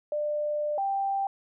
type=tone pair in turn; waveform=sine; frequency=596 / 786.6 Hz; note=D5 / G5; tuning=+25 / +6 cents; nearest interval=perfect fourth; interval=481 cents; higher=second; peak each=-26 / -25 dBFS; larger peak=second; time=0.12-0.78 / 0.78-1.27 s; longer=first; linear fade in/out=2 ms; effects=none